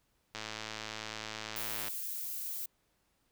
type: click train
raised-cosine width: 0.2 ms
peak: -22 dBFS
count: 168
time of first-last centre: 0.35-1.882 s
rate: 109 Hz
type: noise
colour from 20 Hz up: violet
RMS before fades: -39 dBFS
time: 1.56-2.66 s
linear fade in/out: 5 ms
effects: pink hiss -75 dBFS RMS until 3.31 s